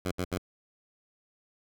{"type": "tone bursts", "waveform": "10% pulse", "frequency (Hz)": 91.2, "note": "F#2", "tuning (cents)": -24, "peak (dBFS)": -21, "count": 3, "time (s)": [0.05, 0.381], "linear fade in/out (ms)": 5, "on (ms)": 65, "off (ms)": 68, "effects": []}